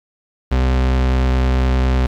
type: tone with vibrato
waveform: 40% pulse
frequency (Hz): 64.2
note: C2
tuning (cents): -32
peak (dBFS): -12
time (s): 0.51-2.07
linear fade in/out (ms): 10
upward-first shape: triangle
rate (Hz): 9.8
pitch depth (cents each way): 10
effects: low-pass 4000 Hz 12 dB/octave + 7-bit